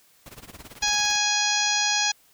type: noise with tremolo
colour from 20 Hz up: pink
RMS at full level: -41 dBFS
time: 0.26-1.16 s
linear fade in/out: 0 ms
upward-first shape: sine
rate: 18 Hz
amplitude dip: 90%
type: clicks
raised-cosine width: 0.2 ms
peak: -30 dBFS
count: 2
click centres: 0.754 / 0.877 s
type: harmonic tone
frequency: 830.6 Hz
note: G#5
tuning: in tune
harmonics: 1 / 2 / 3 / 4 / 5 / 6 / 7 / 8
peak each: -29 / -29 / -29 / -29 / -29 / -29 / -29 / -29 dBFS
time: 0.82-2.12 s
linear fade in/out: 10 ms
effects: white hiss -59 dBFS RMS until 2.33 s